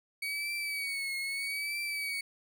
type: tone with vibrato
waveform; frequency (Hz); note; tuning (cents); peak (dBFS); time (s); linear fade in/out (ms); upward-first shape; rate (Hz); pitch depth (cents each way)
35% pulse; 2250; C#7; +25; -31; 0.22-2.21; 5; triangle; 0.79; 73
effects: none